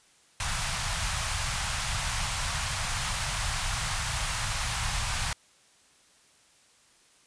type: band-stop noise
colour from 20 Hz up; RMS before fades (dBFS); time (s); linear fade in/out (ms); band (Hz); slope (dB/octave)
pink; -30; 0.4-5.33; 2; 140 to 790; 24
effects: white hiss -61 dBFS RMS until 7.26 s + resampled to 22050 Hz